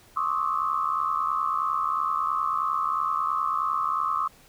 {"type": "tone cluster", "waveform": "sine", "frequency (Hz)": [1069, 1132, 1221, 1291], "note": ["C6", "C#6", "D#6", "E6"], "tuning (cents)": [37, 36, -33, -37], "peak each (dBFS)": -29, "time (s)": [0.16, 4.28], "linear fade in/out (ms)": 10, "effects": ["pink hiss -55 dBFS RMS until 4.48 s"]}